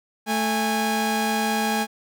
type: tone pair together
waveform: sawtooth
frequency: 220 / 821.5 Hz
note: A3 / G#5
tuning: 0 / -19 cents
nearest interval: octave + major seventh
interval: 2281 cents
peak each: -20 dBFS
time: 0.26-1.87 s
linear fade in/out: 50 ms
effects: none

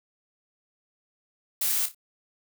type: noise with echo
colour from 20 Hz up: blue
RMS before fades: -26 dBFS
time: 1.61-1.86 s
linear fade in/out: 5 ms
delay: 29 ms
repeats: 3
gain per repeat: -10 dB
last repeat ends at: 1.947 s
effects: none

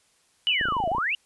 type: tone with exponential decay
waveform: sine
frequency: 2960 Hz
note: F#7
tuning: in tune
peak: -19 dBFS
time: 0.47-0.98 s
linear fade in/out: 0 ms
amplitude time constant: 110 ms
type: exponential two-way sweep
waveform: sine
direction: down then up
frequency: 2960 to 628 to 2960 Hz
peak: -23 dBFS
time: 0.48-1.15 s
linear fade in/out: 2 ms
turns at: 0.89 s
type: clicks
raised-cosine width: 2 ms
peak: -21 dBFS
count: 11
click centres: 0.612 / 0.655 / 0.686 / 0.723 / 0.767 / 0.802 / 0.839 / 0.876 / 0.917 / 0.949 / 0.983 s
effects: white hiss -64 dBFS RMS until 1.25 s + resampled to 24000 Hz

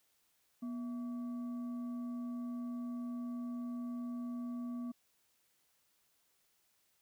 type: tone with frequency modulation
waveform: sine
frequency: 242.3 Hz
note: B3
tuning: 33 cents flat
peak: -38 dBFS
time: 0.62-4.92 s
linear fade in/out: 10 ms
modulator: 900 Hz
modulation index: 0.22
effects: white hiss -75 dBFS RMS until 7.01 s

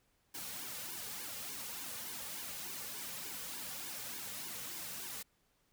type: noise with flanger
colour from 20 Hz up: white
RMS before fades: -44 dBFS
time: 0.34-5.23 s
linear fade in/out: 10 ms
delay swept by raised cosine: 1.5 to 3.1 ms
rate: 3.4 Hz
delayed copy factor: -0.85
effects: pink hiss -75 dBFS RMS until 5.72 s

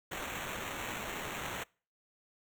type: noise with sample-and-hold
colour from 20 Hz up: white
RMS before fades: -40 dBFS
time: 0.11-1.64 s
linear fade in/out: 10 ms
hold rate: 4900 Hz
effects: noise-tail reverb RT60 0.4 s tail -26 dB re dry

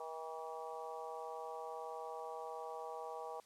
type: harmonic tone with a mistuned harmonic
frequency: 160.1 Hz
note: D#3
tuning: 50 cents sharp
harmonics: 3 / 4 / 5 / 6 / 7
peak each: -48 / -50 / -48 / -51 / -52 dBFS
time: 0-3.4 s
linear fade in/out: 2 ms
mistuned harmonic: 7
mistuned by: +33 cents
effects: white hiss -67 dBFS RMS until 3.45 s + low-pass 10000 Hz 12 dB/octave

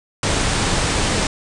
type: low-pass noise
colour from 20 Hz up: pink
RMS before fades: -19 dBFS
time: 0.23-1.27 s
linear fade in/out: 2 ms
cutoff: 9500 Hz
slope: 96 dB/octave
effects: none

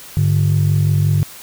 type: tone pair together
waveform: sine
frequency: 101.6 / 147.2 Hz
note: G#2 / D3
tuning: -38 / +4 cents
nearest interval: tritone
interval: 642 cents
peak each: -13 dBFS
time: 0.17-1.23 s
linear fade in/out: 0 ms
effects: tanh soft clip ceiling -7 dBFS + white hiss -37 dBFS RMS until 1.42 s

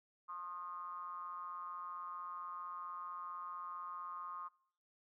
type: ring-modulated tone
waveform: triangle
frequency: 87.8 Hz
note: F2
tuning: 10 cents sharp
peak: -38 dBFS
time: 0.28-4.49 s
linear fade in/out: 20 ms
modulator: 1150 Hz
effects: noise-tail reverb RT60 0.6 s tail -24 dB re dry

